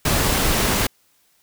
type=noise; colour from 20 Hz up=pink; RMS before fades=-19 dBFS; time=0.05-0.87 s; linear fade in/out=5 ms; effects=white hiss -61 dBFS RMS until 1.42 s